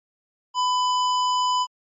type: tone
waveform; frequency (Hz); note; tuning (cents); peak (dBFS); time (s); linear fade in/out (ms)
square; 1000; B5; +21; -20; 0.54-1.67; 50
effects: MP3 32 kbps